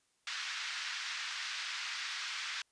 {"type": "band-pass noise", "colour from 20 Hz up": "pink", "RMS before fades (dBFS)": -40, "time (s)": [0.27, 2.62], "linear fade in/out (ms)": 2, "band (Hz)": [1400, 5600], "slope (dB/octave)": 24, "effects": ["white hiss -75 dBFS RMS until 2.71 s", "resampled to 22050 Hz"]}